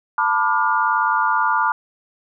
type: chord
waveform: sine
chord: B half-diminished seventh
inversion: third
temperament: just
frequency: 889 / 987.8 / 1185.3 / 1422.4 Hz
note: A5 / B5 / D6 / F6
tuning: +18 / 0 / +16 / +31 cents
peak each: -21 dBFS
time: 0.18-1.72 s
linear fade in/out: 2 ms
effects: none